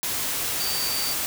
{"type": "tone in noise", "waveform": "sine", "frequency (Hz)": 4617, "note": "D8", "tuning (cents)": -30, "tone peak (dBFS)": -28, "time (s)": [0.6, 1.13], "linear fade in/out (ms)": 0, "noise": "white", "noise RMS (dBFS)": -27, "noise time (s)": [0.03, 1.26], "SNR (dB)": -4, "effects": []}